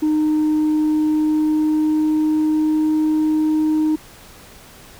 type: tone with pitch glide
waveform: sine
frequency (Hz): 307.1 to 309.8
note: D#4 to D#4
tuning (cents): -23 to -7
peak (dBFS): -12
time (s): 0.02-3.96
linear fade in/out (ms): 10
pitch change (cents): +16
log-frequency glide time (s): 0.87-2.94
effects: tanh soft clip ceiling -13 dBFS + pink hiss -43 dBFS RMS until 4.99 s